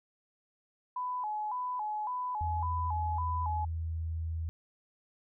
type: tone with vibrato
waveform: sine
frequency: 920 Hz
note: A#5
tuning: 23 cents flat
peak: -32 dBFS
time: 0.96-3.65 s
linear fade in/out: 5 ms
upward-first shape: square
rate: 1.8 Hz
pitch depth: 140 cents each way
type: tone with pitch glide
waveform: sine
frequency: 83.5 to 81.4 Hz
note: E2 to E2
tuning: +23 to -21 cents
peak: -32 dBFS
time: 2.41-4.49 s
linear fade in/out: 0 ms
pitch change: -44 cents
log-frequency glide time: 2.65-3.91 s
effects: none